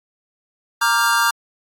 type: chord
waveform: square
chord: G minor seventh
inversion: first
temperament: equal with one note detuned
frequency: 932.3 / 1174.7 / 1396.9 / 1596.3 Hz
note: Bb5 / D6 / F6 / G6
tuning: 0 / 0 / 0 / +31 cents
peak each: -21 dBFS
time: 0.81-1.31 s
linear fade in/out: 10 ms
effects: AAC 48 kbps

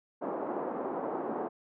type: band-pass noise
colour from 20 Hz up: pink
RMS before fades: -35 dBFS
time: 0.21-1.49 s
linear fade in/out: 20 ms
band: 260 to 1000 Hz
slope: 24 dB/octave
effects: none

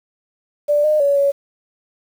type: tone with pitch steps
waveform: sine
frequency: 587 / 610 / 565 / 561 Hz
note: D5 / D#5 / C#5 / C#5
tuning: -1 / -34 / +33 / +21 cents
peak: -12 dBFS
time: 0.68-1.32 s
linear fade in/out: 20 ms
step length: 160 ms
effects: 7-bit

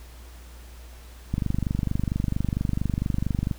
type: click train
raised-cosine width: 5 ms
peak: -12 dBFS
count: 54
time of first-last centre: 1.34-3.512 s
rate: 24.4 Hz
effects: added 60 Hz sine -42 dBFS peak until 3.58 s + pink hiss -51 dBFS RMS until 3.58 s

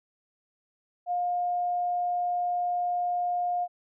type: tone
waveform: sine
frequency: 710 Hz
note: F5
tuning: 28 cents sharp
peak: -25 dBFS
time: 1.06-3.68 s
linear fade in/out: 50 ms
effects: none

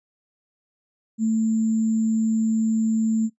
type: tone with sample-and-hold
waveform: sine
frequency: 222.2 Hz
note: A3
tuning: 17 cents sharp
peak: -18 dBFS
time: 1.18-3.3 s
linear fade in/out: 50 ms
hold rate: 7350 Hz
effects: noise-tail reverb RT60 0.1 s tail -19 dB re dry + resampled to 22050 Hz

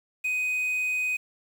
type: tone with quantisation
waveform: triangle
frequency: 2502 Hz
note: D#7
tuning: 9 cents sharp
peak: -23 dBFS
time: 0.24-1.17 s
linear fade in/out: 10 ms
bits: 8
effects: none

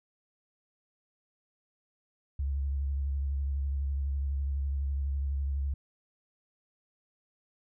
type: tone with vibrato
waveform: sine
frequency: 69.3 Hz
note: C#2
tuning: in tune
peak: -28 dBFS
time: 2.39-5.74 s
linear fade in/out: 5 ms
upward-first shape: triangle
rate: 12 Hz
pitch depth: 52 cents each way
effects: none

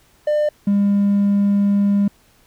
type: tone pair in turn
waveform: triangle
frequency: 599 / 201.5 Hz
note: D5 / G3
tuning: +34 / +48 cents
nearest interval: octave + perfect fifth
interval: 1886 cents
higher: first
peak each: -12 / -10 dBFS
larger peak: second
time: 0.27-0.49 / 0.67-2.08 s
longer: second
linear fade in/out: 5 ms
effects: tanh soft clip ceiling -8 dBFS + pink hiss -55 dBFS RMS until 2.46 s

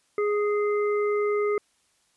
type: harmonic tone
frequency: 415.3 Hz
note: G#4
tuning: in tune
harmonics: 1 / 3 / 5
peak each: -22 / -32 / -36 dBFS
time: 0.18-1.58 s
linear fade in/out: 2 ms
effects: white hiss -67 dBFS RMS until 2.16 s + resampled to 24000 Hz

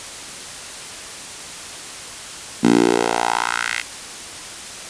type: tone with high-pass filter sweep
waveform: 10% pulse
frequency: 58.27 Hz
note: A#1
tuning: in tune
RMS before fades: -18 dBFS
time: 2.63-3.82 s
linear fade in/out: 10 ms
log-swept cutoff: 230 to 2200 Hz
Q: 2.6
effects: white hiss -33 dBFS RMS until 4.89 s + resampled to 22050 Hz

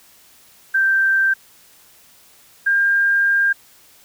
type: tone pair in turn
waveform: sine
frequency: 1568 / 1602.8 Hz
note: G6 / G6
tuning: 0 / +38 cents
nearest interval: unison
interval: 38 cents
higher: second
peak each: -13 dBFS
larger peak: neither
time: 0.74-1.34 / 2.66-3.53 s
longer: second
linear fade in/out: 10 ms
effects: white hiss -50 dBFS RMS until 4.04 s

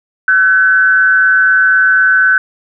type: tone with frequency modulation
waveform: sine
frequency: 1518 Hz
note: F#6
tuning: 44 cents sharp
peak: -6 dBFS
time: 0.28-2.38 s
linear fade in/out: 2 ms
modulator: 164 Hz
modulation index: 0.49
effects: none

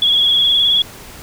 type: tone with vibrato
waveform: sine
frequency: 3354 Hz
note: G#7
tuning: 16 cents sharp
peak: -10 dBFS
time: 0.02-0.82 s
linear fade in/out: 2 ms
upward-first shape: sine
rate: 19 Hz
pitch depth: 47 cents each way
effects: pink hiss -36 dBFS RMS until 1.22 s

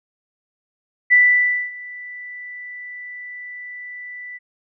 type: tone with ADSR envelope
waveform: sine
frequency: 1978 Hz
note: B6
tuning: 2 cents sharp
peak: -8 dBFS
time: 1.1-4.39 s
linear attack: 26 ms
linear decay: 580 ms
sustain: -23 dB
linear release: 28 ms
effects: none

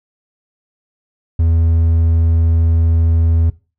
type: tone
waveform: triangle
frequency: 82.41 Hz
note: E2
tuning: in tune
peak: -8 dBFS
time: 1.39-3.5 s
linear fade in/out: 5 ms
effects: noise-tail reverb RT60 0.3 s tail -19 dB re dry

